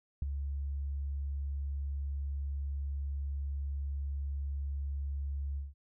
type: tone with ADSR envelope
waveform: sine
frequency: 70 Hz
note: C#2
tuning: 18 cents sharp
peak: -25 dBFS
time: 0.22-5.74 s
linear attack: 4 ms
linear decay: 8 ms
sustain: -8 dB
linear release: 170 ms
effects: none